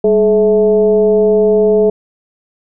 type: tone with frequency modulation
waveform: sine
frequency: 425.6 Hz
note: G#4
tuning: 42 cents sharp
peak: -7 dBFS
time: 0.04-1.9 s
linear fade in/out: 5 ms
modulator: 227 Hz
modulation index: 0.68
effects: none